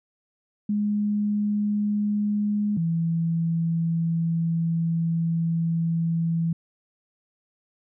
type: tone pair in turn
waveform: sine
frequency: 207.6 / 165.76 Hz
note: G#3 / E3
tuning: 0 / +10 cents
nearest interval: major third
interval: 390 cents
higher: first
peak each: -21 dBFS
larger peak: neither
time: 0.69-2.77 / 2.77-6.53 s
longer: second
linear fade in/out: 5 ms
effects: none